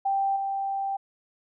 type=tone with level steps; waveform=sine; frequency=785 Hz; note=G5; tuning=2 cents sharp; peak=-22 / -26 dBFS; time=0.05-0.97 s; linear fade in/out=10 ms; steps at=0.36 s; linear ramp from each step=5 ms; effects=none